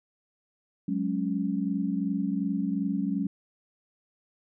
sine chord, F# suspended second, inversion none, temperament equal, 185 / 207.7 / 277.2 Hz, F#3 / G#3 / C#4, 0 / 0 / 0 cents, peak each -30 dBFS, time 0.88-3.27 s, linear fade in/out 5 ms, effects none

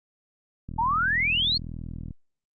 click train, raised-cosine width 5 ms, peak -24 dBFS, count 59, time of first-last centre 0.69-2.108 s, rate 40.9 Hz
sine exponential sweep, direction up, 865 to 4432 Hz, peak -21 dBFS, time 0.78-1.58 s, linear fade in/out 10 ms
effects Opus 48 kbps

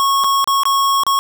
square tone with dropouts, 1099 Hz, C#6, 15 cents flat, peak -13 dBFS, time 0-1.19 s, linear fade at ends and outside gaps 0 ms, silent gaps 0.238-0.243 / 0.443-0.475 / 0.634-0.654 / 1.035-1.066 s, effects none

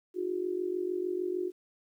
sine tone with amplitude modulation, 362.1 Hz, F#4, 37 cents flat, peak -26 dBFS, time 0.14-1.52 s, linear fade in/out 50 ms, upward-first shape sine, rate 46.6 Hz, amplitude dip 80%, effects 11-bit

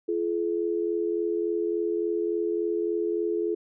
sine tone pair together, 342.8 / 426.3 Hz, F4 / G#4, -32 / +45 cents, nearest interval major third, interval 377 cents, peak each -27 dBFS, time 0.08-3.55 s, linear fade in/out 10 ms, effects none

